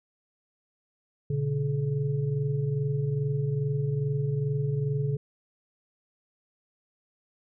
sine tone cluster, 120.3 / 142.7 / 426.8 Hz, B2 / D3 / G#4, -45 / -49 / +47 cents, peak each -32 / -26 / -34 dBFS, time 1.3-5.17 s, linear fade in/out 5 ms, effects none

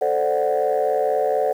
sine chord, D dominant seventh, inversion second, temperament equal, 440 / 523.3 / 587.3 / 740 Hz, A4 / C5 / D5 / F#5, 0 / 0 / 0 / 0 cents, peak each -22 dBFS, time 0.01-1.53 s, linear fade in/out 10 ms, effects tanh soft clip ceiling -11 dBFS + 8-bit

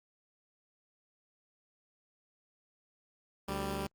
10% pulse tone pair together, 73.42 / 196.01 Hz, D2 / G3, 0 / 0 cents, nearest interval octave + perfect fourth, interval 1700 cents, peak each -30 / -28 dBFS, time 3.48-3.87 s, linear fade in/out 5 ms, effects Opus 32 kbps

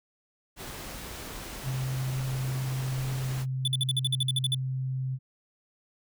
pink noise, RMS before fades -40 dBFS, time 0.56-3.46 s, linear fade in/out 50 ms
sine tone, 130.81 Hz, C3, in tune, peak -28 dBFS, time 1.63-5.19 s, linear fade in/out 50 ms
square tone bursts, 3482 Hz, A7, 19 cents flat, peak -25 dBFS, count 12, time 3.65-4.546 s, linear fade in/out 2 ms, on 27 ms, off 52 ms
effects none

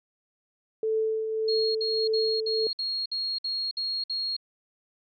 sine tone with tremolo, 440 Hz, A4, in tune, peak -22 dBFS, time 0.83-2.67 s, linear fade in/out 2 ms, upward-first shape triangle, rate 1.7 Hz, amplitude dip 50%
sine tone bursts, 4283 Hz, C8, 40 cents sharp, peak -27 dBFS, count 9, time 1.48-4.366 s, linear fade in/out 5 ms, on 270 ms, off 57 ms
effects none

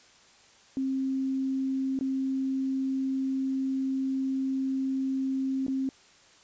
sine tone with dropouts, 266.2 Hz, C4, 30 cents sharp, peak -26 dBFS, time 0.77-5.89 s, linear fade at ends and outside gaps 1 ms, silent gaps 1.99-2.01 / 5.666-5.681 s, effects white hiss -57 dBFS RMS until 6.43 s + resampled to 16000 Hz

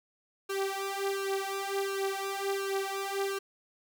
sawtooth tone with flanger, 392 Hz, G4, in tune, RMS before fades -33 dBFS, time 0.49-3.39 s, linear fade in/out 10 ms, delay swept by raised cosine 1.8 to 4.3 ms, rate 1.4 Hz, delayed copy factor +0.95, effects none

